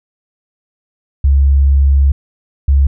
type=tone pair in turn; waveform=sine; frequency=69.1 / 69.1 Hz; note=C#2 / C#2; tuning=-5 / -5 cents; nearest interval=unison; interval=0 cents; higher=neither; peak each=-6 dBFS; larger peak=neither; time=1.24-2.12 / 2.68-2.87 s; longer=first; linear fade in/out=5 ms; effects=none